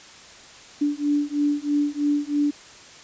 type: beating tone pair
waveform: sine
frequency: 290 / 293.1 Hz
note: D4 / D4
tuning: -22 / -3 cents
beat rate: 3.1 Hz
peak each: -23 dBFS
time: 0.81-2.51 s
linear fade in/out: 10 ms
effects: white hiss -45 dBFS RMS until 3.03 s + resampled to 16000 Hz